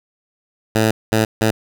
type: tone bursts at uneven times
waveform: 10% pulse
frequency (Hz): 110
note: A2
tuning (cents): 0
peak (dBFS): -5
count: 3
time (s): 0.75-0.91 / 1.12-1.25 / 1.41-1.51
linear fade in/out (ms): 5
effects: none